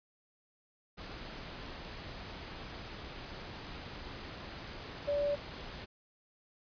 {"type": "tone in noise", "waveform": "sine", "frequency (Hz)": 577, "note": "D5", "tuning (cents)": -31, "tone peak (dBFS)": -29, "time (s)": [5.07, 5.36], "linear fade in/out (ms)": 20, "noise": "pink", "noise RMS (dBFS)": -45, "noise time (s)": [0.97, 5.86], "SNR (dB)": 13, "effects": ["resampled to 11025 Hz"]}